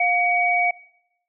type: tone pair together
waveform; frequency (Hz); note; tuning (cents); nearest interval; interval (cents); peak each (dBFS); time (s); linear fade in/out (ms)
sine; 708.3 / 2259; F5 / C#7; +24 / +32; octave + minor sixth; 2008; -20 / -19; 0-0.71; 5
effects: noise-tail reverb RT60 0.8 s tail -22 dB re dry